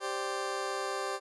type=chord; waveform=20% pulse; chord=G suspended fourth; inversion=none; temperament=just; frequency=392 / 522.7 / 588 Hz; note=G4 / C5 / D5; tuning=0 / -2 / +2 cents; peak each=-31 / -33 / -35 dBFS; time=0-1.2 s; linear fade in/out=50 ms; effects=resampled to 24000 Hz